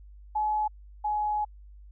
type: tone pair in turn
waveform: sine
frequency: 851 / 842.2 Hz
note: G#5 / G#5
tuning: +42 / +24 cents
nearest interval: unison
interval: 18 cents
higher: first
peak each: -24 / -25 dBFS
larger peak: first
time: 0.35-0.68 / 1.04-1.45 s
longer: second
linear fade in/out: 10 ms
effects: added 50 Hz sine -46 dBFS peak until 1.91 s